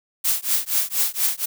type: noise with tremolo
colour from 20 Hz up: blue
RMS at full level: -18 dBFS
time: 0.24-1.46 s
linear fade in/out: 10 ms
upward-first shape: triangle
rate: 4.2 Hz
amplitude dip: 100%
effects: none